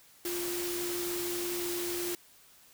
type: tone in noise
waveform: sine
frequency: 350 Hz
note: F4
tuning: 4 cents sharp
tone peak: -34 dBFS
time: 0.25-2.15 s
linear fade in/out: 2 ms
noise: white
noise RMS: -37 dBFS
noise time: 0.25-2.15 s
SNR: 0 dB
effects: white hiss -59 dBFS RMS until 2.73 s